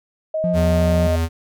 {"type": "tone with pitch glide", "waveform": "sine", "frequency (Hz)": [630, 624.9], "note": ["D#5", "D#5"], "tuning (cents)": [21, 7], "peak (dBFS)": -19, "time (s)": [0.34, 1.16], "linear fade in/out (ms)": 5, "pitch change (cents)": -14, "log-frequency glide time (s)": [0.79, 0.91]}
{"type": "tone with vibrato", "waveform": "triangle", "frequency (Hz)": 174.61, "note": "F3", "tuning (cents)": 0, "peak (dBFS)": -17, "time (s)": [0.44, 1.07], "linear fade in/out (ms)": 0, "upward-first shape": "sine", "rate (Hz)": 5, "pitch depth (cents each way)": 11}
{"type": "tone", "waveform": "square", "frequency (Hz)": 82.41, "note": "E2", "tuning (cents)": 0, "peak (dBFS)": -18, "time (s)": [0.53, 1.29], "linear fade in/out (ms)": 50}
{"effects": []}